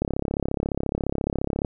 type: click train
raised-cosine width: 2 ms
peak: -11 dBFS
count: 57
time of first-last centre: 0.02-1.648 s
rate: 34.4 Hz
effects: none

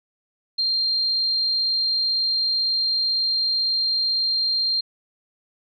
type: tone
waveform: sine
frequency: 4186 Hz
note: C8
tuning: in tune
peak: -19 dBFS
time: 0.58-4.81 s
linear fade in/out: 10 ms
effects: none

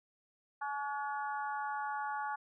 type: harmonic tone with a mistuned harmonic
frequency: 283.3 Hz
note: C#4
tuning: 38 cents sharp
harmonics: 3 / 4 / 5 / 6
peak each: -37 / -42 / -42 / -49 dBFS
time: 0.61-2.36 s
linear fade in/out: 10 ms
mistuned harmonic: 5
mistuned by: +33 cents
effects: none

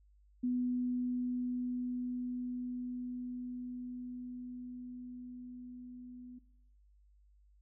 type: tone with level ramp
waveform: sine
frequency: 248.1 Hz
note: B3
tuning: 8 cents sharp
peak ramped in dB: -30 to -47 dBFS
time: 0.43-6.39 s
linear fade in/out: 10 ms
effects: noise-tail reverb RT60 0.8 s tail -19 dB re dry + added 50 Hz sine -62 dBFS peak until 7.61 s

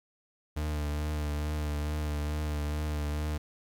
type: tone with vibrato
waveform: 40% pulse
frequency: 75 Hz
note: D2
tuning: 37 cents sharp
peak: -29 dBFS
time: 0.56-3.38 s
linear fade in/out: 10 ms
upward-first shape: triangle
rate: 2.3 Hz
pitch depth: 31 cents each way
effects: 11-bit

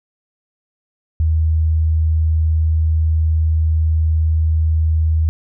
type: tone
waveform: sine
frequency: 79.4 Hz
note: D#2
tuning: 36 cents sharp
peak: -12 dBFS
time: 1.2-5.29 s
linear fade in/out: 0 ms
effects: none

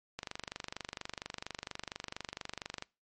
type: click train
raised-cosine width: 0.2 ms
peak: -21 dBFS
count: 65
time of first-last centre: 0.19-2.824 s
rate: 24.3 Hz
effects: noise-tail reverb RT60 0.3 s tail -24 dB re dry + MP3 48 kbps

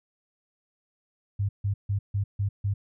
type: tone bursts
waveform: sine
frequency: 100.2 Hz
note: G2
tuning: 38 cents sharp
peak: -23 dBFS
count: 6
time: 1.39-2.74 s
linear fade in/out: 10 ms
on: 100 ms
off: 150 ms
effects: none

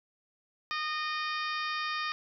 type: harmonic tone with a mistuned harmonic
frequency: 614 Hz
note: D#5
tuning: 23 cents flat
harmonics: 2 / 3 / 4 / 5 / 6 / 7 / 8 / 9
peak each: -34 / -37 / -39 / -45 / -42 / -46 / -44 / -48 dBFS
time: 0.71-2.12 s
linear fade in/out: 0 ms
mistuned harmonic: 7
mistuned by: +64 cents
effects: none

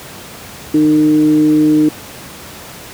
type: tone with frequency modulation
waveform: sine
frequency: 305.6 Hz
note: D#4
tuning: 31 cents flat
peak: -7 dBFS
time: 0.74-1.89 s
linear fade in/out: 5 ms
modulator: 151 Hz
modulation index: 0.35
effects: pink hiss -32 dBFS RMS until 2.93 s + high-pass 80 Hz 12 dB/octave

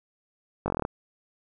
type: slowing click train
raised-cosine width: 1 ms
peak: -13 dBFS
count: 9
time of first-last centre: 0.66-0.851 s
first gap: 20 ms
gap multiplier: 1.05
effects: none

